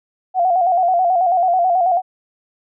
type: tone with vibrato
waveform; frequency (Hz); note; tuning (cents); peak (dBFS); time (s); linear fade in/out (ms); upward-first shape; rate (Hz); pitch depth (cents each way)
sine; 718; F5; +48; -12; 0.34-2.02; 50; square; 9.2; 66
effects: none